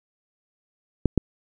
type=clicks; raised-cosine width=3 ms; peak=-5 dBFS; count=2; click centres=1.057 / 1.177 s; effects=none